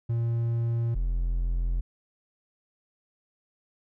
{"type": "tone pair in turn", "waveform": "triangle", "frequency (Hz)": [116.54, 42.9], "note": ["A#2", "F1"], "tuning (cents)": [0, -30], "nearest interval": "octave + perfect fourth", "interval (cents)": 1730, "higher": "first", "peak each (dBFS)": -22, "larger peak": "neither", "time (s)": [[0.09, 0.95], [0.95, 1.81]], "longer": "neither", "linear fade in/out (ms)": 10, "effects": []}